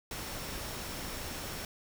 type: tone in noise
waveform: sine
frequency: 5460 Hz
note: F8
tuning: 40 cents flat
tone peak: -51 dBFS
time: 0.11-1.65 s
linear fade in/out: 2 ms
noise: pink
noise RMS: -40 dBFS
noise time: 0.11-1.65 s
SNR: -14 dB
effects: none